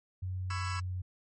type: tone with pitch glide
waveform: sine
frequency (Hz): 92.5 to 91.49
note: F#2 to F#2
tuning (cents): 0 to -19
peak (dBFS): -33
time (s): 0.22-1.02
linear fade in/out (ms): 10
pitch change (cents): -19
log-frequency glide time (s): 0.56-0.77
type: chord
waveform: sawtooth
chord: C# minor seventh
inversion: third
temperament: just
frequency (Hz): 997.9 / 1108.7 / 1330.5 / 1663.1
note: B5 / C#6 / E6 / G#6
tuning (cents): +18 / 0 / +16 / +2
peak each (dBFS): -39 / -38 / -36 / -40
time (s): 0.5-0.8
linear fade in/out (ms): 5
effects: MP3 32 kbps